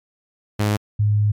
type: tone pair in turn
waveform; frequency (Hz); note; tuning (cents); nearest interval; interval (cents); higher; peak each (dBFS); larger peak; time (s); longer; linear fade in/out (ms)
sawtooth / sine; 104.6 / 104.6; G#2 / G#2; +13 / +13; unison; 0; neither; -13 / -14; first; 0.59-0.77 / 0.99-1.32; second; 10
effects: MP3 96 kbps